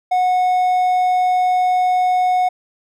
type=tone; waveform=triangle; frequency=732 Hz; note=F#5; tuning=19 cents flat; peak=-11 dBFS; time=0.11-2.49 s; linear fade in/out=10 ms; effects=none